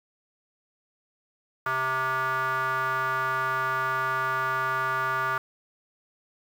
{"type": "tone with band-pass filter", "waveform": "square", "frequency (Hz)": 130.81, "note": "C3", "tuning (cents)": 0, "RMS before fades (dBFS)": -27, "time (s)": [1.66, 5.38], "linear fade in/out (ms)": 2, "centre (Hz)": 1300, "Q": 7.3, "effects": ["8-bit"]}